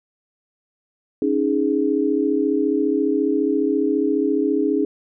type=chord; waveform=sine; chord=C# suspended second; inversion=none; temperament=just; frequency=277.2 / 311.8 / 415.8 Hz; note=C#4 / D#4 / G#4; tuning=0 / +4 / +2 cents; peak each=-21 dBFS; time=1.22-4.85 s; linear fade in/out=2 ms; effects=none